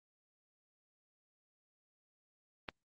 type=click; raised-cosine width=0.3 ms; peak=-23 dBFS; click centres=2.688 s; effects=Opus 32 kbps